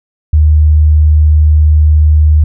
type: tone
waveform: sine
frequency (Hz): 76.4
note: D#2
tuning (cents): -31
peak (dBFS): -3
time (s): 0.33-2.44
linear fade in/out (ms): 5
effects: none